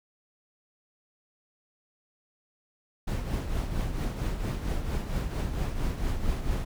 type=noise with tremolo; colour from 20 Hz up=brown; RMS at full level=-27 dBFS; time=3.07-6.65 s; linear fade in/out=10 ms; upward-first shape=triangle; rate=4.4 Hz; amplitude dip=60%; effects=none